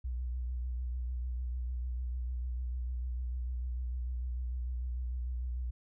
sine tone with vibrato, 61.6 Hz, B1, 4 cents flat, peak -33 dBFS, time 0.04-5.71 s, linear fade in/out 10 ms, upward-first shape sine, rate 6.7 Hz, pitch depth 43 cents each way, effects none

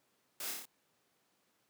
white noise with echo, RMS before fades -42 dBFS, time 0.4-0.51 s, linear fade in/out 2 ms, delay 29 ms, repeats 5, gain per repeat -2 dB, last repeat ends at 0.655 s, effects pink hiss -75 dBFS RMS until 1.69 s + high-pass 200 Hz 12 dB/octave

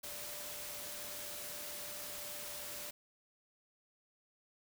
sine tone in noise, 590 Hz, D5, 8 cents sharp, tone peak -54 dBFS, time 0.03-2.91 s, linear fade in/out 10 ms, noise white, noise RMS -45 dBFS, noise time 0.03-2.91 s, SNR -12 dB, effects none

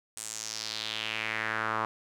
sawtooth tone with band-pass filter sweep, 110 Hz, A2, in tune, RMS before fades -34 dBFS, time 0.17-1.85 s, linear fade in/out 0 ms, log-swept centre 8700 to 1100 Hz, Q 3, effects none

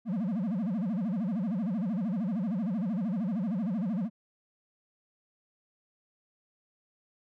triangle tone with vibrato, 202.9 Hz, G#3, 40 cents flat, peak -26 dBFS, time 0.05-4.1 s, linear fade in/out 50 ms, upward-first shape sine, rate 13 Hz, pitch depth 290 cents each way, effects none

